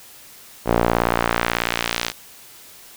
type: tone with band-pass filter sweep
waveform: sawtooth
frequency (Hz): 58.27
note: A#1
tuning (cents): 0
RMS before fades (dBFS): -21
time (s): 0.65-2.13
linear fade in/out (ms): 50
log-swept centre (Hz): 570 to 4500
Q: 0.86
effects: white hiss -44 dBFS RMS until 2.96 s